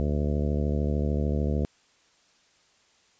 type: harmonic tone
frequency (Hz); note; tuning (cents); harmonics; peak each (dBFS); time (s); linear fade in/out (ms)
73.42; D2; 0; 1 / 2 / 3 / 4 / 5 / 6 / 7 / 8 / 9; -26 / -30 / -31 / -37 / -37 / -37 / -37 / -43 / -42; 0-1.65; 0
effects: white hiss -63 dBFS RMS until 3.19 s + resampled to 16000 Hz